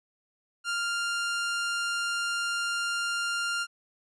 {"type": "tone", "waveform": "sawtooth", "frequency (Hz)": 1396.9, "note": "F6", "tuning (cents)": 0, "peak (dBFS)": -24, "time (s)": [0.64, 3.67], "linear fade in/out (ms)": 50, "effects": ["resampled to 22050 Hz"]}